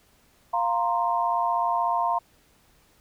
sine chord, F suspended fourth, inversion none, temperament just, 698.5 / 931.3 / 1047.7 Hz, F5 / Bb5 / C6, 0 / -2 / +2 cents, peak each -26 / -25 / -27 dBFS, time 0.53-2.19 s, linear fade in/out 10 ms, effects pink hiss -61 dBFS RMS until 3 s

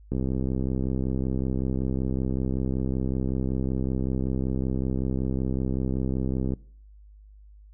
click train, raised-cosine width 3 ms, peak -15 dBFS, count 420, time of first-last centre 0.12-6.537 s, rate 65.3 Hz, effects noise-tail reverb RT60 0.5 s tail -23 dB re dry + added 51 Hz sine -47 dBFS peak until 7.73 s

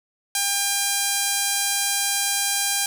sawtooth tone with band-pass filter, 801 Hz, G5, 37 cents sharp, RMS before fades -23 dBFS, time 0.35-2.86 s, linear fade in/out 2 ms, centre 9300 Hz, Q 0.84, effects 8-bit

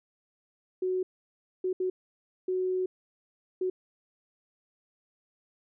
sine tone bursts at uneven times, 370.1 Hz, F#4, in tune, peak -26 dBFS, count 5, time 0.82-1.03 / 1.64-1.73 / 1.8-1.9 / 2.48-2.86 / 3.61-3.7 s, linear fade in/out 5 ms, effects none

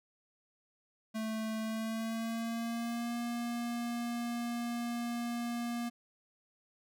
square tone with pitch glide, 220 to 237.2 Hz, A3 to A#3, 0 to +30 cents, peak -35 dBFS, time 1.14-5.9 s, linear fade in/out 20 ms, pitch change +130 cents, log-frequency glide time 1.61-3.17 s, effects none

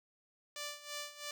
5% pulse tone with tremolo, 587.3 Hz, D5, in tune, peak -28 dBFS, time 0.56-1.31 s, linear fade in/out 2 ms, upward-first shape sine, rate 3 Hz, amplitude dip 80%, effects none

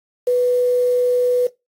sine tone with quantisation, 493.9 Hz, B4, in tune, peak -13 dBFS, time 0.27-1.47 s, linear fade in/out 5 ms, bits 6, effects noise-tail reverb RT60 0.2 s tail -19 dB re dry + AAC 48 kbps

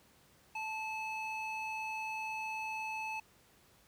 triangle ring-modulated tone, 1735 Hz, A6, 25 cents flat, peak -32 dBFS, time 0.55-3.2 s, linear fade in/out 5 ms, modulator 857 Hz, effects pink hiss -65 dBFS RMS until 3.87 s + high-pass 60 Hz 12 dB/octave

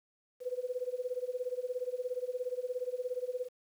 sine tone with tremolo, 500 Hz, B4, 21 cents sharp, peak -30 dBFS, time 0.4-3.49 s, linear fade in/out 50 ms, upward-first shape sine, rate 17 Hz, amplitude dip 90%, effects 10-bit

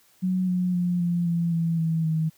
sine tone with pitch steps, 184.7 / 180.79 / 176.97 / 173.23 / 169.57 / 165.98 / 162.47 / 159.04 Hz, F#3 / F#3 / F3 / F3 / E3 / E3 / E3 / D#3, -3 / -40 / +23 / -14 / +49 / +12 / -25 / +38 cents, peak -21 dBFS, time 0.22-2.3 s, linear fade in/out 20 ms, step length 260 ms, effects white hiss -60 dBFS RMS until 2.37 s

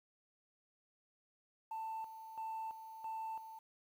sine tone with tremolo, 888 Hz, A5, 16 cents sharp, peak -38 dBFS, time 1.71-3.59 s, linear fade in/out 5 ms, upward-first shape square, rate 1.5 Hz, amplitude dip 70%, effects tanh soft clip ceiling -38 dBFS + 11-bit

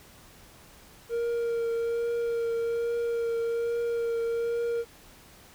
triangle tone with vibrato, 466.2 Hz, A#4, in tune, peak -24 dBFS, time 1.09-4.85 s, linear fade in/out 50 ms, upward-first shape triangle, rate 1.2 Hz, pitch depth 17 cents each way, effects pink hiss -53 dBFS RMS until 5.54 s

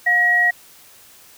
sine tone pair together, 713.1 / 1905 Hz, F5 / A#6, +36 / +37 cents, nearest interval octave + perfect fourth, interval 1701 cents, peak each -23 / -13 dBFS, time 0.06-0.51 s, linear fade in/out 10 ms, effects white hiss -47 dBFS RMS until 1.37 s

